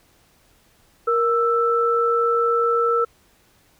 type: tone pair together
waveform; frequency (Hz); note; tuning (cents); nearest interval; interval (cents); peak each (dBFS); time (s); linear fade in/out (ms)
sine; 468.5 / 1323.9; A#4 / E6; +9 / +7; octave + tritone; 1798; -19; 1.07-3.05; 10
effects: pink hiss -58 dBFS RMS until 3.79 s